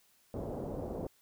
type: low-pass noise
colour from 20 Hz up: white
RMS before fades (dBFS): -39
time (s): 0.34-1.07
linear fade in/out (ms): 2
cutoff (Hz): 600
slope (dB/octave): 24
effects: white hiss -68 dBFS RMS until 1.21 s